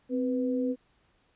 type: tone pair together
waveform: sine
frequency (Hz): 258.8 / 493.9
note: C4 / B4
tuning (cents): -19 / 0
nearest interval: major seventh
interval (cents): 1119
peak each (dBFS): -27 / -31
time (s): 0.09-0.76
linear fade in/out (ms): 50
effects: pink hiss -68 dBFS RMS until 1.35 s + resampled to 8000 Hz